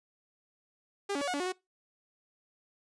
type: tone with pitch steps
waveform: sawtooth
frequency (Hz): 401.4 / 282.8 / 568 / 727 / 285.8 / 363.2 / 369.8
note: G4 / C#4 / C#5 / F#5 / D4 / F#4 / F#4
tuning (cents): +41 / +35 / +42 / -31 / -47 / -32 / -1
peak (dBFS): -27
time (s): 1.09-1.524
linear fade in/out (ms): 10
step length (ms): 62
effects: noise-tail reverb RT60 0.2 s tail -22 dB re dry + resampled to 22050 Hz